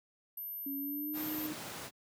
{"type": "tone", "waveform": "sine", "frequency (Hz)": 13000, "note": "G#9", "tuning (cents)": -38, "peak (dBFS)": -39, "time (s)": [0.37, 1.47], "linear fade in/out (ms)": 5}
{"type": "tone with pitch glide", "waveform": "sine", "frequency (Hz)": [278, 306.7], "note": ["C#4", "D#4"], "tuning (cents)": [5, -25], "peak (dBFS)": -37, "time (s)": [0.66, 1.53], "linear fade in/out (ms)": 5, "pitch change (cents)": 170, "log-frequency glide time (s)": [0.77, 1.22]}
{"type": "noise", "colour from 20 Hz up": "pink", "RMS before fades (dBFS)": -43, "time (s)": [1.13, 1.91], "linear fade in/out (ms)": 50}
{"effects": ["high-pass 150 Hz 12 dB/octave"]}